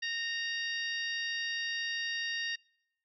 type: harmonic tone with a mistuned harmonic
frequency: 932.3 Hz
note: A#5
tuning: in tune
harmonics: 2 / 3 / 4 / 5 / 6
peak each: -35 / -39 / -41 / -43 / -45 dBFS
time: 0.02-2.56 s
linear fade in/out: 10 ms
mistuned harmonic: 2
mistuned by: -16 cents
effects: noise-tail reverb RT60 0.8 s tail -26 dB re dry